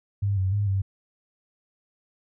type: tone with pitch steps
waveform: sine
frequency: 100.3 / 94.5 / 102.4 / 97.1 Hz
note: G2 / F#2 / G#2 / G2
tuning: +40 / +37 / -24 / -16 cents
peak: -21 dBFS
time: 0.22-0.82 s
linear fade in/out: 10 ms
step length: 150 ms
effects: none